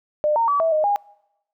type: tone with pitch steps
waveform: sine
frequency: 602 / 919 / 1146 / 652 / 618 / 815 Hz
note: D5 / A#5 / D6 / E5 / D#5 / G#5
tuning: +43 / -25 / -43 / -19 / -12 / -33 cents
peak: -16 dBFS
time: 0.24-0.96 s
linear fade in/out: 0 ms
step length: 120 ms
effects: noise-tail reverb RT60 0.9 s tail -25 dB re dry